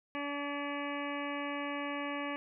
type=harmonic tone with a mistuned harmonic; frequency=286.7 Hz; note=D4; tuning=42 cents flat; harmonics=1 / 2 / 3 / 4 / 6 / 7 / 8 / 9 / 10; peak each=-39 / -42 / -45 / -42 / -45 / -48 / -45 / -50 / -49 dBFS; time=0.15-2.36 s; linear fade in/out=0 ms; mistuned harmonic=9; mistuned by=-29 cents; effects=none